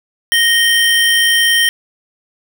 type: tone pair together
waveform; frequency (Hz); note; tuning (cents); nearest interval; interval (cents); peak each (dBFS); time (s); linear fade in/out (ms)
square; 1861 / 3122; A#6 / G7; -3 / -8; major sixth; 895; -13; 0.32-1.69; 0
effects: none